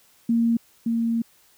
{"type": "tone pair in turn", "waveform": "sine", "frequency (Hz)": [231.7, 230.4], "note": ["A#3", "A#3"], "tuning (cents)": [-10, -20], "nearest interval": "unison", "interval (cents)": 10, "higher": "first", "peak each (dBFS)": [-17, -20], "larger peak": "first", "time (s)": [[0.29, 0.57], [0.86, 1.22]], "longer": "second", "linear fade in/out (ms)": 5, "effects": ["white hiss -58 dBFS RMS until 1.57 s"]}